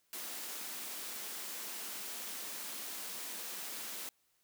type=high-pass noise; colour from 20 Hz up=white; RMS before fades=-43 dBFS; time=0.13-4.09 s; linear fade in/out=0 ms; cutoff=180 Hz; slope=96 dB/octave; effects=white hiss -75 dBFS RMS until 4.43 s